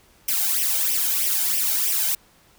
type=noise with flanger; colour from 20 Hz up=blue; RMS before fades=-22 dBFS; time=0.28-2.15 s; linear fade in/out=5 ms; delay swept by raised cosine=0.35 to 1.35 ms; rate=3.1 Hz; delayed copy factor=+0.75; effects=pink hiss -56 dBFS RMS until 2.58 s